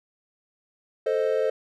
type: chord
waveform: triangle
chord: A diminished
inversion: none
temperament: equal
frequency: 440 / 523.3 / 622.3 Hz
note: A4 / C5 / Eb5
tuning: 0 / 0 / 0 cents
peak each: -23 / -23 / -26 dBFS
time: 1.06-1.5 s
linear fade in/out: 5 ms
effects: none